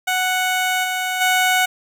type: tone with level steps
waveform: 15% pulse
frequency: 740 Hz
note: F#5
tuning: in tune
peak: -11 / -14 / -8 dBFS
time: 0.07-1.66 s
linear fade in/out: 10 ms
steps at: 0.83 / 1.2 s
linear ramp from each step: 20 ms
effects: none